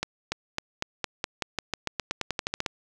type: accelerating click train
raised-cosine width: 0.2 ms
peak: -10 dBFS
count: 19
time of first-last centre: 0.03-2.662 s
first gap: 290 ms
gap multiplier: 0.91
effects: none